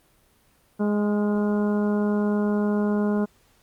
harmonic tone with a mistuned harmonic, 207.7 Hz, G#3, in tune, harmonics 1 / 2 / 3 / 4 / 5 / 6 / 7, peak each -21 / -27 / -33 / -38 / -38 / -44 / -40 dBFS, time 0.79-3.26 s, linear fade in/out 20 ms, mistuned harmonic 7, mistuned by -24 cents, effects pink hiss -61 dBFS RMS until 3.62 s + Opus 32 kbps

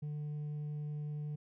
triangle tone with hard clipping, 149.1 Hz, D3, 27 cents sharp, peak -36 dBFS, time 0.02-1.36 s, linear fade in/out 10 ms, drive 1 dB, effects none

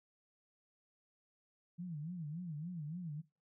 sine tone with vibrato, 163.1 Hz, E3, 18 cents flat, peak -40 dBFS, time 1.78-3.22 s, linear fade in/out 20 ms, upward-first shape sine, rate 3.5 Hz, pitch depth 190 cents each way, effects noise-tail reverb RT60 0.3 s tail -20 dB re dry

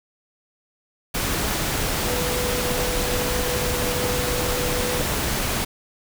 sine tone in noise, 494.3 Hz, B4, 1 cent sharp, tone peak -27 dBFS, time 2.07-5.02 s, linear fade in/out 10 ms, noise pink, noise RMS -24 dBFS, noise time 1.14-5.65 s, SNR -6 dB, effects none

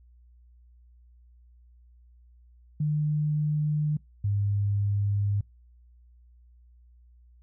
sine tone pair in turn, 150.6 / 101.39 Hz, D3 / G#2, +44 / -41 cents, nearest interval perfect fifth, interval 685 cents, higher first, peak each -23 / -23 dBFS, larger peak neither, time 2.8-3.97 / 4.24-5.41 s, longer neither, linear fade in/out 5 ms, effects noise-tail reverb RT60 0.2 s tail -25 dB re dry + added 60 Hz sine -53 dBFS peak until 7.42 s

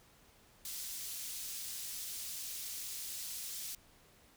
pink high-pass noise, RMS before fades -43 dBFS, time 0.65-3.75 s, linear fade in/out 2 ms, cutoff 5000 Hz, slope 12 dB/octave, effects pink hiss -64 dBFS RMS until 4.36 s

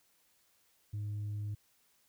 sine tone, 104 Hz, G#2, 3 cents sharp, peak -33 dBFS, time 0.93-1.55 s, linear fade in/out 10 ms, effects tanh soft clip ceiling -34 dBFS + white hiss -71 dBFS RMS until 2.08 s

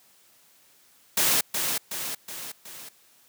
white noise with echo, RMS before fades -22 dBFS, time 1.17-1.41 s, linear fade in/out 5 ms, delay 370 ms, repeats 4, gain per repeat -5 dB, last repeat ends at 2.89 s, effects white hiss -59 dBFS RMS until 3.28 s + high-pass 100 Hz 12 dB/octave

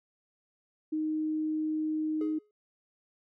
sine tone, 310.7 Hz, D#4, 2 cents flat, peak -28 dBFS, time 0.92-2.39 s, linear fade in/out 10 ms
triangle tone with exponential decay, 419.8 Hz, G#4, 19 cents sharp, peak -30 dBFS, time 2.21-2.51 s, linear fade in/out 2 ms, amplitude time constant 65 ms
effects none

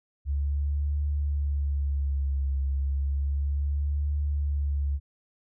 sine tone with vibrato, 70.5 Hz, C#2, 30 cents sharp, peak -24 dBFS, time 0.25-5 s, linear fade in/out 50 ms, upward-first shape triangle, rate 0.32 Hz, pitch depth 60 cents each way, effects none

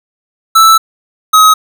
square tone pair in turn, 1318.5 / 1269.9 Hz, E6 / D#6, 0 / +35 cents, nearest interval minor second, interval 65 cents, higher first, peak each -3 dBFS, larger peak neither, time 0.55-0.78 / 1.33-1.54 s, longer first, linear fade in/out 10 ms, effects none

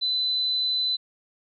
sine tone, 4014 Hz, B7, 27 cents sharp, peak -22 dBFS, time 0.01-0.97 s, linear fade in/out 20 ms, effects none

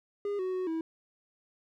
triangle tone with pitch steps, 407.1 / 371.7 / 369.6 / 324.3 Hz, G#4 / F#4 / F#4 / E4, -35 / +8 / -2 / -28 cents, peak -28 dBFS, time 0.25-0.81 s, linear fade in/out 2 ms, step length 140 ms, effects none

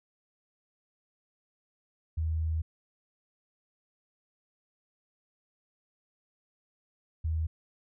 sine tone pair in turn, 79.9 / 79.9 Hz, D#2 / D#2, +47 / +47 cents, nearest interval unison, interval 0 cents, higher neither, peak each -27 dBFS, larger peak neither, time 2.17-2.62 / 7.24-7.47 s, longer first, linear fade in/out 10 ms, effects none

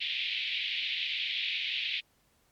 white band-pass noise, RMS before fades -33 dBFS, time 0-2.01 s, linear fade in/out 20 ms, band 2200 to 3700 Hz, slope 48 dB/octave, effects pink hiss -69 dBFS RMS until 2.51 s + MP3 96 kbps

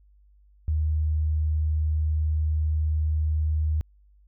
sine tone, 77.3 Hz, D#2, 11 cents flat, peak -21 dBFS, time 0.68-3.81 s, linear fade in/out 0 ms, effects added 50 Hz sine -54 dBFS peak until 4.27 s

